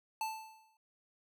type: tone with exponential decay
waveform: square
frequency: 880 Hz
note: A5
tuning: in tune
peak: -33 dBFS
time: 0.21-0.77 s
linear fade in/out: 2 ms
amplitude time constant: 120 ms
effects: none